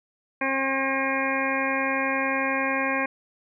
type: harmonic tone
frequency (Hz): 268.9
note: C4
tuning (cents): +47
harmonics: 1 / 2 / 3 / 4 / 6 / 7 / 8 / 9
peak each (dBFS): -30 / -30 / -33 / -30 / -30 / -33 / -32 / -31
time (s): 0.41-3.06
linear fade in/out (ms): 5
effects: none